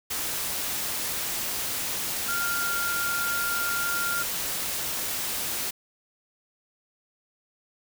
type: tone in noise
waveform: sine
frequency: 1396.9 Hz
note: F6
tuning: in tune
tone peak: -27 dBFS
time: 2.28-4.23 s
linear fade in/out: 10 ms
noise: white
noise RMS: -30 dBFS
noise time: 0.1-5.71 s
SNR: 0 dB
effects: none